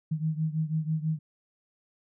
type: beating tone pair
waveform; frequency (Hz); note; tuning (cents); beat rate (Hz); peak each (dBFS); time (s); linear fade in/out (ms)
sine; 155.56 / 161.66; D#3 / E3; 0 / -33; 6.1; -28 / -31; 0.11-1.19; 10
effects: none